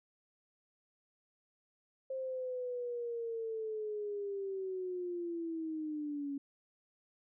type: linear sweep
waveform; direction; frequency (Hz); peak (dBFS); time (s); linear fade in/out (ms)
sine; down; 530 to 277.2; -36; 2.1-6.38; 5
effects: none